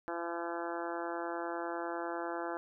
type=harmonic tone; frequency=170 Hz; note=F3; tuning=46 cents flat; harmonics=2 / 3 / 4 / 5 / 6 / 7 / 8 / 9 / 10; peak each=-40 / -43 / -42 / -43 / -46 / -48 / -46 / -47 / -51 dBFS; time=0.08-2.57 s; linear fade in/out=0 ms; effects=none